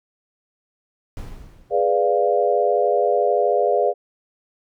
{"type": "noise with exponential decay", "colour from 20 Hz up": "brown", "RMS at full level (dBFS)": -31, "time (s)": [1.17, 2.19], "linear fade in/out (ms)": 0, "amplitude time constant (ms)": 220}
{"type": "chord", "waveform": "sine", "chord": "G# diminished seventh", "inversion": "none", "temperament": "equal", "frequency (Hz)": [415.3, 493.9, 587.3, 698.5], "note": ["G#4", "B4", "D5", "F5"], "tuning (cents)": [0, 0, 0, 0], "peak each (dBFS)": -21, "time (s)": [1.7, 3.94], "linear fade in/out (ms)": 50}
{"effects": []}